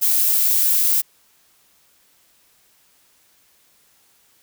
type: noise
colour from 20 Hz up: violet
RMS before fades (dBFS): -17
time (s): 0.01-1.02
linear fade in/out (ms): 20
effects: white hiss -58 dBFS RMS until 4.42 s